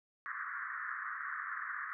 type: band-pass noise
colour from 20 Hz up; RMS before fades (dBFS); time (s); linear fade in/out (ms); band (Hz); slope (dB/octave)
white; -41; 0.26-1.93; 0; 1100 to 1900; 96
effects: none